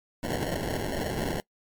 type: noise with sample-and-hold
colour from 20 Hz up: white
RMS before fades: -30 dBFS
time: 0.23-1.4 s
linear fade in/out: 0 ms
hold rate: 1225 Hz
effects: noise-tail reverb RT60 0.1 s tail -23 dB re dry + MP3 96 kbps